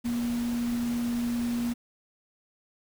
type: tone in noise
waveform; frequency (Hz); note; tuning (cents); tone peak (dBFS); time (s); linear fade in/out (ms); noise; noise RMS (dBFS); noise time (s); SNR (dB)
sine; 238.2; A#3; +38; -26; 0.04-1.74; 20; pink; -41; 0.04-1.74; +12
effects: none